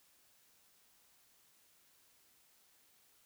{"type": "silence", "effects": ["white hiss -69 dBFS RMS until 3.25 s"]}